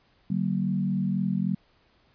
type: chord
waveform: sine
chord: D augmented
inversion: none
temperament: equal with one note detuned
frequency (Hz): 146.83 / 189.54 / 233.1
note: D3 / F#3 / A#3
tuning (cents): 0 / +42 / 0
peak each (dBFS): -31 / -25 / -31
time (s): 0.3-1.55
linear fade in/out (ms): 5
effects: pink hiss -64 dBFS RMS until 2.14 s + resampled to 11025 Hz